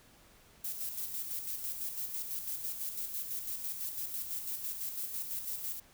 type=noise with tremolo; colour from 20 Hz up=violet; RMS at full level=-37 dBFS; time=0.64-5.8 s; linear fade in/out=5 ms; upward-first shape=square; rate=6 Hz; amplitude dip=45%; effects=pink hiss -61 dBFS RMS until 5.93 s

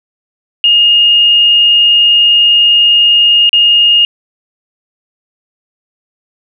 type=tone with dropouts; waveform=sine; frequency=2845 Hz; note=F7; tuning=31 cents sharp; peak=-4 dBFS; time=0.64-4.05 s; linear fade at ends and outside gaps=1 ms; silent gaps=3.493-3.53 s; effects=none

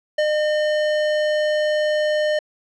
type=tone with ADSR envelope; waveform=square; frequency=607 Hz; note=D#5; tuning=43 cents flat; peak=-16 dBFS; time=0.18-2.39 s; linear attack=7 ms; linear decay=67 ms; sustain=-2 dB; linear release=4 ms; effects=low-pass 4000 Hz 12 dB/octave

